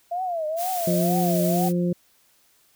sine tone with vibrato, 678 Hz, E5, 49 cents sharp, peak -24 dBFS, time 0.11-1.69 s, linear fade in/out 10 ms, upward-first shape triangle, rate 2.1 Hz, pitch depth 200 cents each way
blue noise, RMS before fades -32 dBFS, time 0.56-1.73 s, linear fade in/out 50 ms
harmonic tone, 175.8 Hz, F3, 12 cents sharp, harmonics 1 / 2 / 3, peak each -21 / -27 / -31 dBFS, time 0.87-1.93 s, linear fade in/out 5 ms
effects white hiss -61 dBFS RMS until 2.75 s

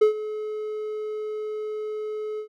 triangle tone with ADSR envelope, 427.9 Hz, A4, 48 cents flat, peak -10 dBFS, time 0.01-2.48 s, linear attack 10 ms, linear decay 110 ms, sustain -16 dB, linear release 91 ms, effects none

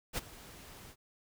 pink noise with ADSR envelope, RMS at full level -33 dBFS, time 0.13-0.96 s, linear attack 47 ms, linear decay 21 ms, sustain -19 dB, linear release 65 ms, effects none

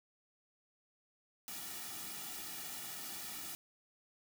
white noise with comb filter, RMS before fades -45 dBFS, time 1.48-3.55 s, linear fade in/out 0 ms, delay 1.9 ms, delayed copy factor -0.75, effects none

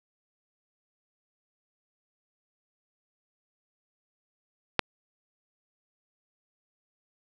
click, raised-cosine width 0.3 ms, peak -4 dBFS, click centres 4.793 s, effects none

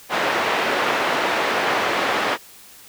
pink band-pass noise, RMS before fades -21 dBFS, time 0.09-2.38 s, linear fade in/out 50 ms, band 470 to 2500 Hz, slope 12 dB/octave, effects white hiss -45 dBFS RMS until 2.88 s

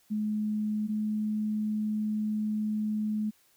sine tone pair in turn, 212.5 / 213.4 Hz, G#3 / G#3, +40 / +47 cents, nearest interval unison, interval 7 cents, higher second, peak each -27 dBFS, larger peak neither, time 0.1-0.88 / 0.88-3.31 s, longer second, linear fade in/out 20 ms, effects white hiss -65 dBFS RMS until 3.56 s

